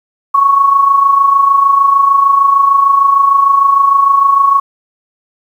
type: tone with amplitude modulation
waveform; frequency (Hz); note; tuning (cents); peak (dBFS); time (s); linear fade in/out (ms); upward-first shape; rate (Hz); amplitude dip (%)
sine; 1108.7; C#6; 0; -3; 0.34-4.6; 10; sine; 26.6; 55
effects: 7-bit